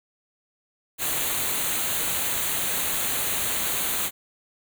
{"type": "band-stop noise", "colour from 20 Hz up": "white", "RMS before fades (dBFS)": -26, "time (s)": [0.98, 4.11], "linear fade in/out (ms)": 50, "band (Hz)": [4400, 6200], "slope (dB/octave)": 96, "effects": []}